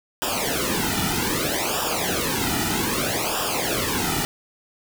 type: noise with flanger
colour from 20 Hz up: pink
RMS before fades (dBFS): -24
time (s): 0.22-4.25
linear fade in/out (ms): 0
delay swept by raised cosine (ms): 0.47 to 1.87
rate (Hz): 0.63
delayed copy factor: -0.9
effects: none